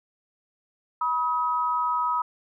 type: tone pair together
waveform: sine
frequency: 975 / 1268.9 Hz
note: B5 / D#6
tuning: -23 / +34 cents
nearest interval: perfect fourth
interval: 457 cents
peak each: -25 dBFS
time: 1.01-2.22 s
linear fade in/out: 5 ms
effects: none